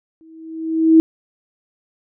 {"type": "tone with exponential growth", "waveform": "sine", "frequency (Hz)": 322.3, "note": "E4", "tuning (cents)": -39, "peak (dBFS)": -4, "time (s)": [0.21, 1], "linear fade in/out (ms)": 0, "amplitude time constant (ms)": 170, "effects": []}